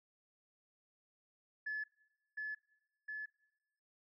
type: tone with echo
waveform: sine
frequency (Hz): 1720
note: A6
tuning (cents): -40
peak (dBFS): -36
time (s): 1.66-1.84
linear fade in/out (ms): 10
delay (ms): 710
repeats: 2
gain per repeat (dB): -2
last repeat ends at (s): 3.26
effects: noise-tail reverb RT60 1.0 s tail -22 dB re dry + tanh soft clip ceiling -33 dBFS